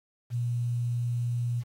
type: tone with quantisation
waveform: sine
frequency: 120.1 Hz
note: B2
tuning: 48 cents flat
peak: -26 dBFS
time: 0.3-1.64 s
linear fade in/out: 50 ms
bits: 9
effects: AAC 48 kbps